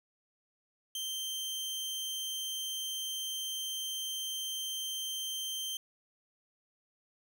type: tone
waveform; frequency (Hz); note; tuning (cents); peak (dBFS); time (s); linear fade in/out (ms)
sawtooth; 3136; G7; 0; -32; 0.95-5.77; 2
effects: none